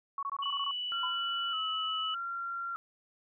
sine tone bursts, 1114 Hz, C#6, 8 cents sharp, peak -32 dBFS, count 8, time 0.18-0.711 s, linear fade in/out 2 ms, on 48 ms, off 21 ms
sine tone, 2960 Hz, F#7, in tune, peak -33 dBFS, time 0.42-2.15 s, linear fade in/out 10 ms
sine tone with vibrato, 1331 Hz, E6, 16 cents sharp, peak -34 dBFS, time 0.92-2.76 s, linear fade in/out 0 ms, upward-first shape square, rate 0.82 Hz, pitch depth 58 cents each way
sine tone with exponential decay, 1013 Hz, B5, 44 cents sharp, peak -31 dBFS, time 1.03-1.25 s, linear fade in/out 5 ms, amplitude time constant 47 ms
effects none

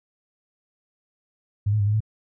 sine tone with pitch steps, 102.2 / 107 / 101 / 105.1 / 108.6 Hz, G#2 / A2 / G#2 / G#2 / A2, -27 / -48 / -48 / +21 / -22 cents, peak -18 dBFS, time 1.66-2.005 s, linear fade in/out 10 ms, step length 69 ms, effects none

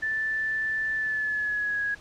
sine tone with pitch glide, 1760 to 1661.2 Hz, A6 to G#6, 0 to 0 cents, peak -25 dBFS, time 0.02-1.95 s, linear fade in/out 10 ms, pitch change -100 cents, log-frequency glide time 0.95-1.82 s, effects pink hiss -50 dBFS RMS until 2 s + low-pass 6000 Hz 12 dB/octave

